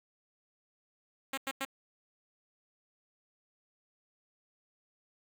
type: tone bursts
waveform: 5% pulse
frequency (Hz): 269.7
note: C#4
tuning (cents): -47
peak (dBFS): -22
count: 3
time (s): 1.33-1.651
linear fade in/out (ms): 5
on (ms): 45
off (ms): 93
effects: none